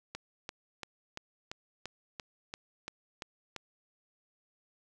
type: click train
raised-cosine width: 0.2 ms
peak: -22 dBFS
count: 11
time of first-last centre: 0.15-3.563 s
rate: 2.93 Hz
effects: none